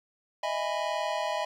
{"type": "chord", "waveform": "square", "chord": "E major seventh", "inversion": "third", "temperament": "just", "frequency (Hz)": [618.1, 659.3, 824.1, 988.9], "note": ["D#5", "E5", "G#5", "B5"], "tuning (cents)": [-12, 0, -14, 2], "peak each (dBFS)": [-34, -35, -35, -35], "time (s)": [0.43, 1.45], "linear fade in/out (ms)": 5, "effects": ["low-pass 5000 Hz 12 dB/octave", "10-bit"]}